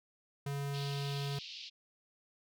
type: tone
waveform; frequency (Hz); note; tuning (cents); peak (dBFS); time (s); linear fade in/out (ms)
square; 140.9; C#3; +29; -36; 0.46-1.39; 5
type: band-pass noise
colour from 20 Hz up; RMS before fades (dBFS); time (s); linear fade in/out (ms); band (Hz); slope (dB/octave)
white; -47; 0.73-1.7; 20; 2600 to 4900; 48
effects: none